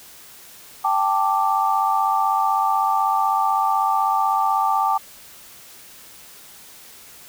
sine chord, G suspended second, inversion none, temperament equal, 784 / 880 / 1174.7 Hz, G5 / A5 / D6, 0 / 0 / 0 cents, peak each -21 dBFS, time 0.84-4.98 s, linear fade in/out 10 ms, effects white hiss -44 dBFS RMS until 7.28 s

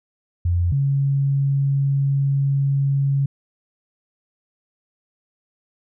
sine tone pair in turn, 87.31 / 138.6 Hz, F2 / C#3, 0 / 0 cents, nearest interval minor sixth, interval 800 cents, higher second, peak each -16 dBFS, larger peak neither, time 0.45-0.72 / 0.72-3.26 s, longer second, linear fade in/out 5 ms, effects none

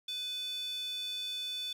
square tone with high-pass filter, 499.9 Hz, B4, 21 cents sharp, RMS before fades -38 dBFS, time 0.08-1.73 s, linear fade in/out 5 ms, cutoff 3400 Hz, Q 9.8, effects none

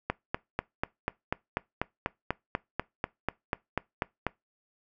click train, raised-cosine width 0.5 ms, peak -12 dBFS, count 18, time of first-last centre 0.1-4.267 s, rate 4.08 Hz, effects noise-tail reverb RT60 0.2 s tail -23 dB re dry

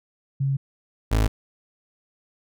sine / 30% pulse tone pair in turn, 136.9 / 53.91 Hz, C#3 / A1, -21 / -35 cents, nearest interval octave + major third, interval 1614 cents, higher first, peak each -20 / -15 dBFS, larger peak second, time 0.4-0.57 / 1.11-1.28 s, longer neither, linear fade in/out 10 ms, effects none

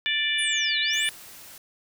harmonic tone, 587.3 Hz, D5, in tune, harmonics 3 / 4 / 5 / 6, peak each -28 / -28 / -28 / -28 dBFS, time 0.06-1.09 s, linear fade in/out 0 ms
sine exponential two-way sweep, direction down then up, 10300 to 3692 to 10300 Hz, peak -31 dBFS, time 0.38-1.1 s, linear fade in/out 10 ms, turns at 0.8 s
white noise, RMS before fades -45 dBFS, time 0.93-1.58 s, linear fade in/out 2 ms
effects none

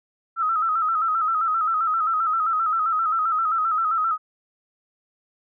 sine tone with vibrato, 1298 Hz, E6, 27 cents flat, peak -19 dBFS, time 0.36-4.18 s, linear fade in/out 50 ms, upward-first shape square, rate 7.6 Hz, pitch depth 56 cents each way, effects none

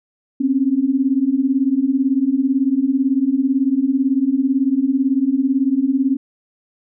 sine beating tone pair, 257.1 / 275.1 Hz, C4 / C#4, -30 / -13 cents, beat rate 18 Hz, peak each -18 / -16 dBFS, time 0.4-6.17 s, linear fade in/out 10 ms, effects none

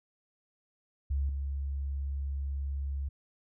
sine tone with level steps, 69.3 Hz, C#2, in tune, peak -27 / -31 dBFS, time 1.1-3.09 s, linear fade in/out 10 ms, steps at 1.29 s, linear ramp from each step 2 ms, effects none

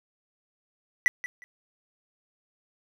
triangle tone with echo, 1968 Hz, B6, 7 cents flat, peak -15 dBFS, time 1.06-1.08 s, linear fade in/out 0 ms, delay 180 ms, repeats 2, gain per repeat -14 dB, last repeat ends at 1.44 s, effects none

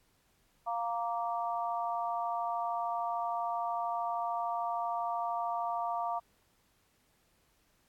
harmonic tone, 233.1 Hz, A#3, in tune, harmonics 3 / 4 / 5, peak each -34 / -36 / -38 dBFS, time 0.66-6.2 s, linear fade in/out 20 ms, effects pink hiss -71 dBFS RMS until 7.88 s + AAC 64 kbps

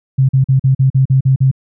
sine tone bursts, 132.9 Hz, C3, 27 cents sharp, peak -7 dBFS, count 9, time 0.18-1.514 s, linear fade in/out 10 ms, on 110 ms, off 43 ms, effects none

